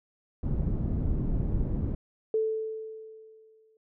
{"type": "low-pass noise", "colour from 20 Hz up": "pink", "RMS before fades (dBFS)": -28, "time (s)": [0.43, 1.95], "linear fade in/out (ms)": 2, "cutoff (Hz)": 220, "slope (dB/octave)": 12}
{"type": "tone with exponential decay", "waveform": "sine", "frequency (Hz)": 439.5, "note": "A4", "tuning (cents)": -2, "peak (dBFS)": -22, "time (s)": [2.34, 3.77], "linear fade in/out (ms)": 2, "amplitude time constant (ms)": 310}
{"effects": []}